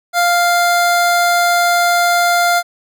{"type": "tone", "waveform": "25% pulse", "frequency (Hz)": 698.5, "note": "F5", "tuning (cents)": 0, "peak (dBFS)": -7, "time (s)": [0.13, 2.63], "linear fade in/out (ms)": 50, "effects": []}